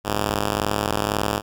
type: ring-modulated tone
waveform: 5% pulse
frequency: 103.83 Hz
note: G#2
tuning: in tune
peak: -7 dBFS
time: 0.04-1.42 s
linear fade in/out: 50 ms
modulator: 21.1 Hz
effects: none